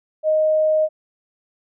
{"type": "tone", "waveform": "sine", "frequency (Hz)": 622.3, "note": "D#5", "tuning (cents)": 0, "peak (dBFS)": -14, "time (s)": [0.23, 0.89], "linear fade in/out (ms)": 50, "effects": []}